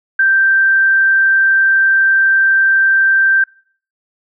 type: tone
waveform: sine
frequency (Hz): 1568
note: G6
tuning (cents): 0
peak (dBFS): -8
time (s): 0.19-3.44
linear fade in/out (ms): 5
effects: noise-tail reverb RT60 0.5 s tail -24 dB re dry